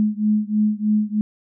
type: beating tone pair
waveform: sine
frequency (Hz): 210.8 / 214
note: G#3 / A3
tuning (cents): +26 / -48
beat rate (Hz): 3.2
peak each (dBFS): -19 / -20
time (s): 0-1.21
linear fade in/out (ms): 0
effects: none